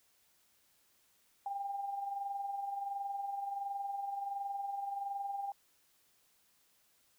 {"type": "tone with amplitude modulation", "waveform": "sine", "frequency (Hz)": 798, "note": "G5", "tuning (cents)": 31, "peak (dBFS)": -34, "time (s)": [1.46, 5.52], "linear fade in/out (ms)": 2, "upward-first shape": "sine", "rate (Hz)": 21.4, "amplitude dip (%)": 50, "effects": ["white hiss -71 dBFS RMS until 7.18 s"]}